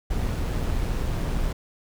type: noise with amplitude modulation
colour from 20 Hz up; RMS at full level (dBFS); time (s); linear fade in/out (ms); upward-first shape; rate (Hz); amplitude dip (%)
brown; -24; 0.1-1.53; 10; sine; 122; 30
effects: none